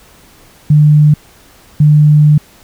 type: tone pair in turn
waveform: sine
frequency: 150 / 150 Hz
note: D3 / D3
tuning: +37 / +37 cents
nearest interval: unison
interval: 0 cents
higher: neither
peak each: -3 dBFS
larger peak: neither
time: 0.7-1.14 / 1.8-2.38 s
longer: second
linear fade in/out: 5 ms
effects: pink hiss -43 dBFS RMS until 2.63 s